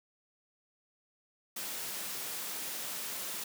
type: high-pass noise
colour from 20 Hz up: white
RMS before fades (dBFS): -39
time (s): 1.56-3.44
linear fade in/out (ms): 5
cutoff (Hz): 140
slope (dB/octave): 24
effects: none